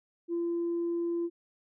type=tone; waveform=sine; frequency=341.2 Hz; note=F4; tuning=40 cents flat; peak=-27 dBFS; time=0.28-1.3 s; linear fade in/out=50 ms; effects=tanh soft clip ceiling -25 dBFS